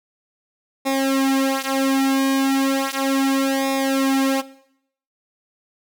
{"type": "tone with flanger", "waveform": "sawtooth", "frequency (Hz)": 270, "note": "C#4", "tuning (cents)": -45, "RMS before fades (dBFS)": -19, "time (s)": [0.85, 4.42], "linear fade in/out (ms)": 20, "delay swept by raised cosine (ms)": [0.66, 5.96], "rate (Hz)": 0.35, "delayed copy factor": -1, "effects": ["noise-tail reverb RT60 0.7 s tail -18 dB re dry"]}